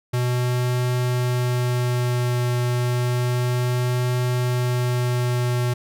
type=tone with vibrato; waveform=square; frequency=123.47 Hz; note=B2; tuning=in tune; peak=-20 dBFS; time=0.13-5.74 s; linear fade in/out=10 ms; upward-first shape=triangle; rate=0.31 Hz; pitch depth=13 cents each way; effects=none